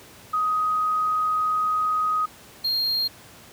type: tone pair in turn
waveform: sine / triangle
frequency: 1254 / 4218 Hz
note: D#6 / C8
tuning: +13 / +13 cents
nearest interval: octave + major sixth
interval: 2100 cents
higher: second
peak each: -20 dBFS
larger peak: neither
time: 0.33-2.26 / 2.64-3.08 s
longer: first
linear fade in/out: 10 ms
effects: pink hiss -47 dBFS RMS until 3.52 s + high-pass 80 Hz 12 dB/octave